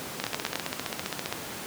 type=two click trains; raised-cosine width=0.2 ms; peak=-9 / -12 dBFS; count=4 / 18; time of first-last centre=0.24-0.556 / 0.2-1.326 s; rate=9.48 / 15.1 Hz; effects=pink hiss -37 dBFS RMS until 1.66 s + high-pass 150 Hz 12 dB/octave